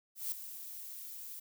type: noise with ADSR envelope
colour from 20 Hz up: violet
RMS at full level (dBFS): -35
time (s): 0.15-1.4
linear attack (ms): 170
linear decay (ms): 3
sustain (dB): -11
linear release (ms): 9
effects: none